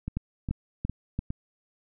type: two click trains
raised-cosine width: 5 ms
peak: -16 / -19 dBFS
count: 4 / 4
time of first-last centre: 0.17-1.19 / 0.08-1.304 s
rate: 2.94 / 2.45 Hz
effects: none